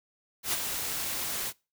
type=noise with ADSR envelope; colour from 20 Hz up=white; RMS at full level=-27 dBFS; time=0.43-1.53 s; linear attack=99 ms; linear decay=26 ms; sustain=-6 dB; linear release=51 ms; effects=noise-tail reverb RT60 0.3 s tail -24 dB re dry